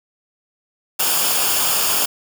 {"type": "noise with comb filter", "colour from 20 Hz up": "white", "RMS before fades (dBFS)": -18, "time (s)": [0.99, 2.06], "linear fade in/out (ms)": 10, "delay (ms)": 0.5, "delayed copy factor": -0.6, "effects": []}